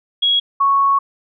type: tone pair in turn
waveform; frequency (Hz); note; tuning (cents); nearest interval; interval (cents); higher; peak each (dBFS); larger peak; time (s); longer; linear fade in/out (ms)
sine; 3318 / 1107.2; G#7 / C#6; -2 / -2; octave + perfect fifth; 1900; first; -12 / -11; second; 0.22-0.4 / 0.6-0.99; second; 10
effects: none